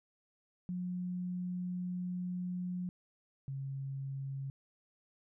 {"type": "tone pair in turn", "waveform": "sine", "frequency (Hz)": [180, 136.28], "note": ["F#3", "C#3"], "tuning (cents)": [-47, -29], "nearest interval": "perfect fourth", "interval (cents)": 482, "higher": "first", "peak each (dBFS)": [-35, -37], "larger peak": "first", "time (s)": [[0.69, 2.89], [3.48, 4.5]], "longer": "first", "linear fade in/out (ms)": 0, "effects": []}